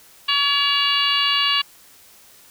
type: harmonic tone with a mistuned harmonic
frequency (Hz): 566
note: C#5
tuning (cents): +36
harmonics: 2 / 3 / 4 / 5 / 6 / 7 / 8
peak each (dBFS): -24 / -28 / -28 / -19 / -25 / -28 / -27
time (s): 0.28-1.62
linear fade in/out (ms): 10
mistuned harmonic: 4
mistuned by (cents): +25
effects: white hiss -49 dBFS RMS until 2.5 s